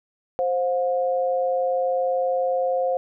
sine tone pair together, 525 / 715.9 Hz, C5 / F5, +6 / +43 cents, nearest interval perfect fourth, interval 537 cents, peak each -21 / -25 dBFS, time 0.39-2.97 s, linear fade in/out 0 ms, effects none

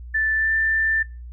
sine tone with pitch glide, 1760 to 1777.4 Hz, A6 to A6, 0 to +17 cents, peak -18 dBFS, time 0.14-1.03 s, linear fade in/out 10 ms, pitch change +17 cents, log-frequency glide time 0.35-0.51 s, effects noise-tail reverb RT60 0.3 s tail -22 dB re dry + added 60 Hz sine -34 dBFS peak until 1.32 s

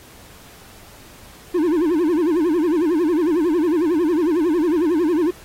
triangle tone with vibrato, 328.2 Hz, E4, 8 cents flat, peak -13 dBFS, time 1.54-5.31 s, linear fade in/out 10 ms, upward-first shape sine, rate 11 Hz, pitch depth 180 cents each way, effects pink hiss -45 dBFS RMS until 5.44 s + AAC 48 kbps

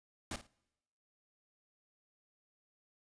pink noise with echo, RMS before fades -40 dBFS, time 0.31-0.36 s, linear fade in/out 2 ms, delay 54 ms, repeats 2, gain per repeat -13 dB, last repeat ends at 0.468 s, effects noise-tail reverb RT60 1.0 s tail -26 dB re dry + resampled to 22050 Hz

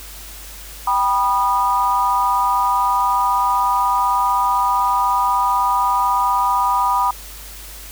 sine chord, G augmented, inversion none, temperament just, 784 / 980 / 1225 Hz, G5 / B5 / D#6, 0 / -14 / -27 cents, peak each -22 / -16 / -20 dBFS, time 0.87-7.11 s, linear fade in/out 5 ms, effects added 50 Hz sine -37 dBFS peak until 7.91 s + white hiss -37 dBFS RMS until 7.91 s

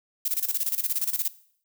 violet noise with tremolo, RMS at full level -25 dBFS, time 0.25-1.28 s, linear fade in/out 5 ms, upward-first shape square, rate 17 Hz, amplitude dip 80%, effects noise-tail reverb RT60 0.6 s tail -18 dB re dry

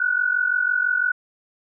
sine tone pair together, 1452 / 1498 Hz, F#6 / F#6, -33 / +21 cents, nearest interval minor second, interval 54 cents, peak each -21 dBFS, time 0-1.12 s, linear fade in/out 5 ms, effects none

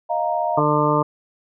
sine chord, Eb suspended second, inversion none, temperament equal, 622.3 / 698.5 / 932.3 Hz, Eb5 / F5 / Bb5, 0 / 0 / 0 cents, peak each -24 / -22 / -24 dBFS, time 0.09-0.61 s, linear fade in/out 20 ms
harmonic tone, 149.5 Hz, D3, 31 cents sharp, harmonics 1 / 2 / 3 / 4 / 6 / 7 / 8, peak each -23 / -23 / -23 / -23 / -23 / -23 / -23 dBFS, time 0.57-1.03 s, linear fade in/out 10 ms
effects none

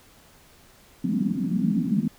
pink band-pass noise, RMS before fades -24 dBFS, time 1.04-2.08 s, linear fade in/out 5 ms, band 180 to 250 Hz, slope 48 dB/octave, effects pink hiss -54 dBFS RMS until 2.18 s

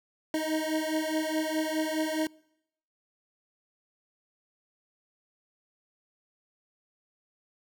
25% pulse beating tone pair, 311.1 / 315.9 Hz, D#4 / D#4, 0 / +26 cents, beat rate 4.8 Hz, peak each -27 dBFS, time 0.34-2.27 s, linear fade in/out 2 ms, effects noise-tail reverb RT60 0.8 s tail -25 dB re dry

